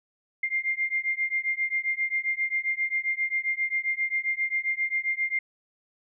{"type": "beating tone pair", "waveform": "sine", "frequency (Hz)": [2104, 2111.5], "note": ["C7", "C7"], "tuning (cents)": [9, 15], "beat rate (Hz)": 7.5, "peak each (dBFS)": -28, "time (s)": [0.43, 5.39], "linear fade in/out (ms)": 5, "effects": []}